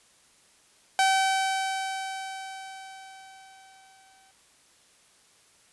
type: tone with exponential decay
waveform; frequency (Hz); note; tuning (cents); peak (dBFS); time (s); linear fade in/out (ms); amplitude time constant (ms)
sawtooth; 768; G5; -36; -15; 0.99-4.31; 1; 720
effects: white hiss -60 dBFS RMS until 5.72 s + resampled to 24000 Hz